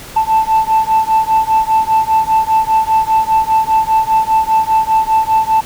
sine beating tone pair, 880 / 885 Hz, A5 / A5, 0 / +10 cents, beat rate 5 Hz, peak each -11 dBFS, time 0.16-5.61 s, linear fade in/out 10 ms, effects tanh soft clip ceiling -5 dBFS + pink hiss -32 dBFS RMS until 5.65 s

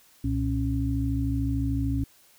sine tone cluster, 62.8 / 116.3 / 274.3 Hz, B1 / A#2 / C#4, +30 / -4 / -18 cents, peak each -28 dBFS, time 0.24-2.04 s, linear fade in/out 5 ms, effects white hiss -58 dBFS RMS until 2.38 s

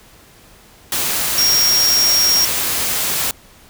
sine tone in noise, 5588 Hz, F8, in tune, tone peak -12 dBFS, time 1.38-2.45 s, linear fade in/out 2 ms, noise white, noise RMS -19 dBFS, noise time 0.92-3.31 s, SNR +4 dB, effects pink hiss -46 dBFS RMS until 3.69 s

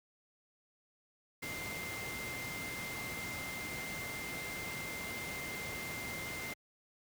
sine tone in noise, 2093 Hz, C7, in tune, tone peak -42 dBFS, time 1.42-6.54 s, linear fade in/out 10 ms, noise pink, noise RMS -43 dBFS, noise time 1.42-6.54 s, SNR -2 dB, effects high-pass 80 Hz 12 dB/octave

